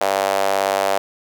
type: tone with high-pass filter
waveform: sawtooth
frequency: 98 Hz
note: G2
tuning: in tune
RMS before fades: -19 dBFS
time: 0.01-0.98 s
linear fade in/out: 0 ms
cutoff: 640 Hz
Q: 3.4
effects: none